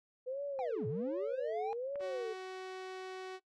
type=tone with vibrato; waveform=sine; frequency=493.9 Hz; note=B4; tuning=in tune; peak=-36 dBFS; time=0.26-2.34 s; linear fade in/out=20 ms; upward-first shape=sine; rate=1.3 Hz; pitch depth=250 cents each way
type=linear two-way sweep; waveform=triangle; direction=down then up; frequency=827 to 106.6 to 827 Hz; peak=-35 dBFS; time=0.59-1.73 s; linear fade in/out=0 ms; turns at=0.87 s
type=clicks; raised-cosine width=0.5 ms; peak=-36 / -40 dBFS; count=2; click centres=1.957 / 2.008 s
type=tone; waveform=sawtooth; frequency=374.4 Hz; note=F#4; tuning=20 cents sharp; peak=-38 dBFS; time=1.99-3.4 s; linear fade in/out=50 ms
effects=noise-tail reverb RT60 0.1 s tail -20 dB re dry + low-pass 5000 Hz 12 dB/octave